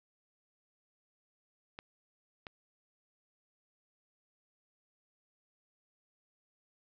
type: clicks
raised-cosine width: 0.3 ms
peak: -27 dBFS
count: 2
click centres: 1.789 / 2.468 s
effects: low-pass 5000 Hz 12 dB/octave